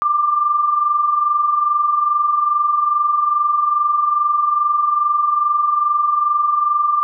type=tone pair together; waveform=sine; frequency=1166.6 / 1189 Hz; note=D6 / D6; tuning=-12 / +21 cents; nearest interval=unison; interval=33 cents; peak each=-22 / -14 dBFS; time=0.02-7.03 s; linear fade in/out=0 ms; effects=none